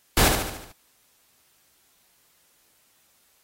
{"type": "noise with echo", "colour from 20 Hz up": "pink", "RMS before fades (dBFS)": -18, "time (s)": [0.17, 0.28], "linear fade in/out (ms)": 2, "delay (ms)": 73, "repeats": 6, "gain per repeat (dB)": -5, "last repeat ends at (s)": 0.718, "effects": ["white hiss -63 dBFS RMS until 3.43 s", "AAC 48 kbps"]}